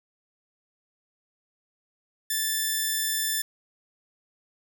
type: tone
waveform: 5% pulse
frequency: 1760 Hz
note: A6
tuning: in tune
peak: -14 dBFS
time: 2.3-3.42 s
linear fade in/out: 5 ms
effects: none